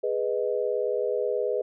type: chord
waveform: sine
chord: G# minor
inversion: none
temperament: equal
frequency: 415.3 / 493.9 / 622.3 Hz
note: G#4 / B4 / D#5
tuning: 0 / 0 / 0 cents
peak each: -28 / -27 / -31 dBFS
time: 0.03-1.62 s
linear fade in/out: 10 ms
effects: none